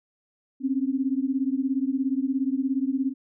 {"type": "beating tone pair", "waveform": "sine", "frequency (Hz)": [260, 277], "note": ["C4", "C#4"], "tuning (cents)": [-11, -1], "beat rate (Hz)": 17, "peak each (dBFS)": [-25, -26], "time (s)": [0.6, 3.14], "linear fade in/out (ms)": 50, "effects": []}